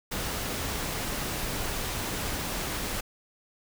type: noise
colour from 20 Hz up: pink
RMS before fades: -32 dBFS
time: 0.11-3.01 s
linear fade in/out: 10 ms
effects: none